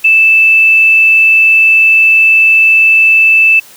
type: tone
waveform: sine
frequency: 2637 Hz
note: E7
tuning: in tune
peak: -3 dBFS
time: 0.04-3.6 s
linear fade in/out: 10 ms
effects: white hiss -37 dBFS RMS until 3.76 s + high-pass 100 Hz 12 dB/octave